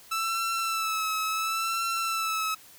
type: tone with vibrato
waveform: sawtooth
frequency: 1318.5 Hz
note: E6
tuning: in tune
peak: -23 dBFS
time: 0.11-2.55 s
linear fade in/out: 10 ms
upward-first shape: sine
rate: 0.71 Hz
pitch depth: 40 cents each way
effects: white hiss -52 dBFS RMS until 2.78 s